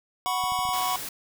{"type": "chord", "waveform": "square", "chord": "F# suspended fourth", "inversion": "none", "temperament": "equal", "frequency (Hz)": [740, 987.8, 1108.7], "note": ["F#5", "B5", "C#6"], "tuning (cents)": [0, 0, 0], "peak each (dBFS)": -30, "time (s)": [0.26, 0.96], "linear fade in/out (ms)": 0}
{"type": "clicks", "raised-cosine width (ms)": 5, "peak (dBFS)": -32, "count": 5, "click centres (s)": [0.439, 0.521, 0.59, 0.653, 0.69]}
{"type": "noise", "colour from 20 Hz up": "white", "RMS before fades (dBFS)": -35, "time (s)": [0.73, 1.09], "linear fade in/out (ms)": 5}
{"effects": []}